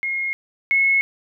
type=tone pair in turn; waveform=sine; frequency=2149 / 2183 Hz; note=C7 / C#7; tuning=+46 / -27 cents; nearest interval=unison; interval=27 cents; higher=second; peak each=-21 / -14 dBFS; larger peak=second; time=0.03-0.33 / 0.71-1.01 s; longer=neither; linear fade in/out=0 ms; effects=none